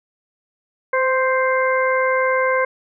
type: harmonic tone with a mistuned harmonic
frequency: 523.3 Hz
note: C5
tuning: in tune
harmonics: 1 / 2 / 3 / 4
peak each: -18 / -21 / -23 / -24 dBFS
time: 0.93-2.65 s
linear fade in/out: 5 ms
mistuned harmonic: 1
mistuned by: -18 cents
effects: none